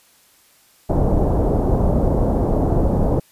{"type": "low-pass noise", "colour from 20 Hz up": "pink", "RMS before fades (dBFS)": -17, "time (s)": [0.89, 3.2], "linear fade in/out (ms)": 10, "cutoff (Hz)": 730, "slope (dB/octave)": 24, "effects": ["white hiss -54 dBFS RMS until 3.31 s", "resampled to 32000 Hz"]}